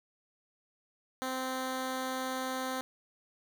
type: tone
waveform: 10% pulse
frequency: 259.6 Hz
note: C4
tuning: 13 cents flat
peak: -25 dBFS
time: 1.22-2.81 s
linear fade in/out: 0 ms
effects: none